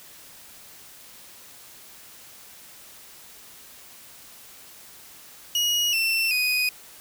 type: tone with pitch steps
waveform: 30% pulse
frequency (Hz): 2896 / 2687 / 2492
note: F#7 / E7 / D#7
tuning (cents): -38 / +33 / +2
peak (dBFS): -18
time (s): 5.55-6.69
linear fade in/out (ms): 2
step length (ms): 380
effects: white hiss -47 dBFS RMS until 7 s